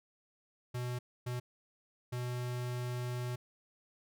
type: tone bursts at uneven times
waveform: square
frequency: 123.47 Hz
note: B2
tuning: in tune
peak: -36 dBFS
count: 3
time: 0.74-0.99 / 1.26-1.4 / 2.12-3.36 s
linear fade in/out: 10 ms
effects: none